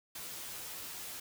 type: noise with comb filter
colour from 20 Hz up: white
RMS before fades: -44 dBFS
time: 0.15-1.2 s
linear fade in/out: 5 ms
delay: 12 ms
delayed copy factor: +0.75
effects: none